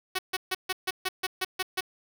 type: tone bursts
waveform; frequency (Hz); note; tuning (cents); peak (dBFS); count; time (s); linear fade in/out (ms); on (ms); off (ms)
5% pulse; 373.2; F#4; +15; -15; 10; 0.15-1.81; 10; 40; 140
effects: 8-bit